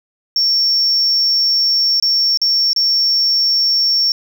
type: tone with dropouts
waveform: sine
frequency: 5470 Hz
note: F8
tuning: 37 cents flat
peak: -10 dBFS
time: 0.36-4.12 s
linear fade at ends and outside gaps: 1 ms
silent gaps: 1.999-2.025 / 2.374-2.416 / 2.732-2.762 s
effects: tanh soft clip ceiling -8 dBFS + 7-bit